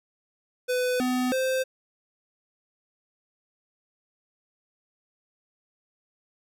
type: tone with pitch steps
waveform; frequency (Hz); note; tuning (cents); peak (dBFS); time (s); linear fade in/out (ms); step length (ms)
square; 500 / 252 / 521; B4 / B3 / C5; +21 / +35 / -7; -24; 0.68-1.64; 20; 320
effects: none